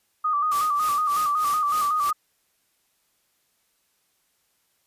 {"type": "tone with vibrato", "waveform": "sine", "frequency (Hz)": 1201, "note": "D6", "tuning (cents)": 38, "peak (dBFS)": -20, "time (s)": [0.24, 2.13], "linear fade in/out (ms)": 10, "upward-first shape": "square", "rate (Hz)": 5.4, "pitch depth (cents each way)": 56}
{"type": "noise with tremolo", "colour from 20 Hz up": "white", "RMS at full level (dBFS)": -33, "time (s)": [0.51, 2.11], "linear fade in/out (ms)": 10, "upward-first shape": "sine", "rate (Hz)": 3.3, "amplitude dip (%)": 90}
{"effects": ["white hiss -69 dBFS RMS until 4.86 s", "resampled to 32000 Hz"]}